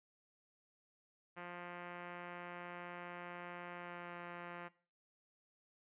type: tone with pitch glide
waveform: 5% pulse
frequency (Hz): 175.7 to 174.18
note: F3 to F3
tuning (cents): +11 to -4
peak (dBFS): -35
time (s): 1.36-4.69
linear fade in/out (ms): 20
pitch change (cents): -15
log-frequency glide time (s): 3.75-4.16
effects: noise-tail reverb RT60 0.4 s tail -19 dB re dry + resampled to 8000 Hz